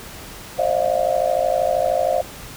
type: tone cluster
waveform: sine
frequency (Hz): 530 / 605 / 658 / 711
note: C5 / D#5 / E5 / F5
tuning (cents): +22 / -49 / -3 / +31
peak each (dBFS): -22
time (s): 0.58-2.22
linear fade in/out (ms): 10
effects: pink hiss -37 dBFS RMS until 2.56 s